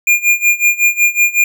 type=tone with tremolo; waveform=square; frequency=2414 Hz; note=D7; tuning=47 cents sharp; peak=-7 dBFS; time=0.07-1.44 s; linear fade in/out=2 ms; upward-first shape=sine; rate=5.4 Hz; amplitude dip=90%; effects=none